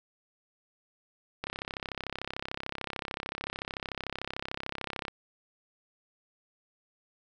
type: click train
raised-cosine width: 0.3 ms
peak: -18 dBFS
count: 123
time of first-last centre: 1.44-5.082 s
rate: 33.5 Hz
effects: none